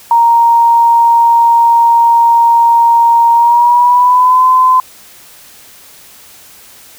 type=tone with pitch glide; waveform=sine; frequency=932.3 to 1022.6 Hz; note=A#5 to C6; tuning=0 to -40 cents; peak=-4 dBFS; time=0.11-4.8 s; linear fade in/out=2 ms; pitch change=+160 cents; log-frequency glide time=3.34-4.45 s; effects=white hiss -38 dBFS RMS until 6.98 s